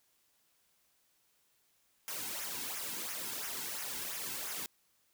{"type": "noise with flanger", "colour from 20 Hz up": "white", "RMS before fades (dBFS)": -40, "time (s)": [2.08, 4.66], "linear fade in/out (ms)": 0, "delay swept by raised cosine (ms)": [0.23, 1.73], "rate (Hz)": 2.9, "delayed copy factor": -0.65, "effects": ["white hiss -73 dBFS RMS until 5.13 s"]}